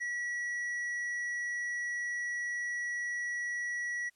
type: tone with tanh clipping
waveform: sine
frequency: 1933 Hz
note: B6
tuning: 38 cents flat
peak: -34 dBFS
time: 0-4.1 s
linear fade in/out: 20 ms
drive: 6 dB
effects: white hiss -73 dBFS RMS until 4.15 s + low-pass 11000 Hz 12 dB/octave